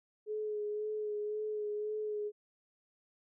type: tone with vibrato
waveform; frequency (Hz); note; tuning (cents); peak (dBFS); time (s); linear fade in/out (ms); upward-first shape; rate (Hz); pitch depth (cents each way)
sine; 423; G#4; +32; -34; 0.26-2.32; 50; sine; 1.9; 23
effects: none